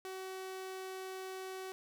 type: tone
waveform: sawtooth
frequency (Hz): 377.4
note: F#4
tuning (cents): +34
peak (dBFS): -38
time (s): 0.05-1.72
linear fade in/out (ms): 0
effects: none